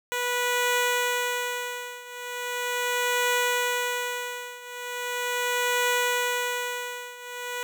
10% pulse tone with tremolo, 490 Hz, B4, 14 cents flat, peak -13 dBFS, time 0.12-7.63 s, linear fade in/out 0 ms, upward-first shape triangle, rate 0.39 Hz, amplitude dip 90%, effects none

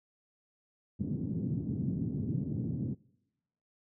pink band-pass noise, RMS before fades -34 dBFS, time 0.99-2.95 s, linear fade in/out 20 ms, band 110 to 270 Hz, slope 24 dB/octave, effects noise-tail reverb RT60 1.0 s tail -26 dB re dry

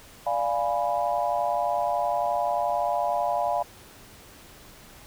sine chord, D diminished seventh, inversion none, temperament equal, 587.3 / 698.5 / 830.6 / 987.8 Hz, D5 / F5 / Ab5 / Cb6, 0 / 0 / 0 / 0 cents, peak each -29 / -26 / -29 / -31 dBFS, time 0.26-3.63 s, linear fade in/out 10 ms, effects pink hiss -49 dBFS RMS until 5.06 s

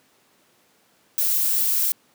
violet noise, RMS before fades -21 dBFS, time 1.18-1.92 s, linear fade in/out 0 ms, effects pink hiss -60 dBFS RMS until 2.14 s + high-pass 200 Hz 12 dB/octave

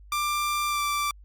sawtooth tone with pitch glide, 1185 to 1170.7 Hz, D6 to D6, +15 to -6 cents, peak -21 dBFS, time 0.12-1.11 s, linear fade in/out 2 ms, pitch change -21 cents, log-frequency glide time 0.68-0.81 s, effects added 50 Hz sine -46 dBFS peak until 1.24 s + Opus 48 kbps

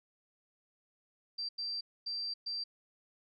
sine tone bursts at uneven times, 4699 Hz, D8, in tune, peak -35 dBFS, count 4, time 1.38-1.49 / 1.58-1.81 / 2.06-2.34 / 2.46-2.64 s, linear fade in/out 10 ms, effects none

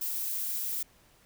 violet noise, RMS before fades -33 dBFS, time 0.01-0.83 s, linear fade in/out 5 ms, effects pink hiss -62 dBFS RMS until 1.25 s

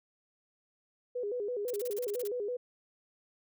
sine tone with vibrato, 449.8 Hz, A4, 38 cents sharp, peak -32 dBFS, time 1.15-2.57 s, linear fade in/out 10 ms, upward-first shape square, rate 6 Hz, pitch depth 160 cents each way
blue noise bursts, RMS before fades -43 dBFS, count 11, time 1.68-2.275 s, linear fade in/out 2 ms, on 25 ms, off 32 ms
effects none

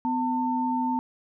sine tone pair together, 252 / 898 Hz, B3 / A5, +35 / +35 cents, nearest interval octave + minor seventh, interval 2200 cents, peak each -26 dBFS, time 0.05-0.99 s, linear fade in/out 0 ms, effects none

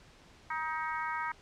harmonic tone, 315.4 Hz, D#4, 24 cents sharp, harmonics 3 / 4 / 5 / 6 / 7, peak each -36 / -38 / -40 / -42 / -43 dBFS, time 0.5-1.32 s, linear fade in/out 5 ms, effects pink hiss -58 dBFS RMS until 1.41 s + low-pass 6000 Hz 12 dB/octave

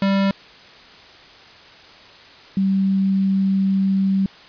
square / sine tone pair in turn, 196 / 193.3 Hz, G3 / G3, 0 / -24 cents, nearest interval unison, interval 24 cents, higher first, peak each -16 / -15 dBFS, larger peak second, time 0.02-0.31 / 2.57-4.26 s, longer second, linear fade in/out 2 ms, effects white hiss -44 dBFS RMS until 4.48 s + resampled to 11025 Hz

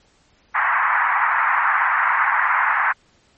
pink band-pass noise, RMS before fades -18 dBFS, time 0.54-2.93 s, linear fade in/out 20 ms, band 880 to 2000 Hz, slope 48 dB/octave, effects pink hiss -58 dBFS RMS until 3.37 s + MP3 32 kbps

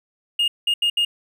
triangle tone bursts at uneven times, 2844 Hz, F7, 31 cents sharp, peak -14 dBFS, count 4, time 0.39-0.48 / 0.67-0.74 / 0.82-0.9 / 0.97-1.05 s, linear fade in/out 5 ms, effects tanh soft clip ceiling -10 dBFS

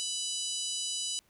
harmonic tone with a mistuned harmonic, 990 Hz, B5, 4 cents sharp, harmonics 3 / 4 / 5 / 6 / 7 / 8 / 9 / 10, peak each -38 / -39 / -40 / -41 / -41 / -42 / -43 / -43 dBFS, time 0-1.19 s, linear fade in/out 0 ms, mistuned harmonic 8, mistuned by -33 cents, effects pink hiss -68 dBFS RMS until 1.29 s

